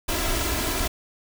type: noise with comb filter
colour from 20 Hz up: pink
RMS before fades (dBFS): -25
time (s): 0.08-0.88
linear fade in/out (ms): 10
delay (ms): 3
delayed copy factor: +0.7
effects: none